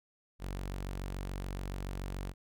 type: tone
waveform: sawtooth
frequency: 47 Hz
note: F#1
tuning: 28 cents sharp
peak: -33 dBFS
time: 0.39-2.34 s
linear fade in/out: 50 ms
effects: none